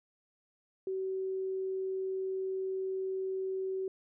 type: tone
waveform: sine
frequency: 380 Hz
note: F#4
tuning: 46 cents sharp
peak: -32 dBFS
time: 0.87-3.88 s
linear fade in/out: 2 ms
effects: none